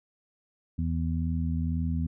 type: harmonic tone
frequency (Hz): 82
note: E2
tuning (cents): -9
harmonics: 1 / 2 / 3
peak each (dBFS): -28 / -31 / -33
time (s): 0.78-2.07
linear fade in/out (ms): 10
effects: none